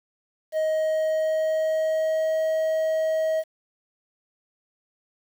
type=tone with pitch glide; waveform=triangle; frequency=628 to 635.3 Hz; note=D#5 to D#5; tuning=+16 to +36 cents; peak=-19 dBFS; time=0.52-3.44 s; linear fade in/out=50 ms; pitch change=+20 cents; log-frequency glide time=0.67-2.41 s; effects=8-bit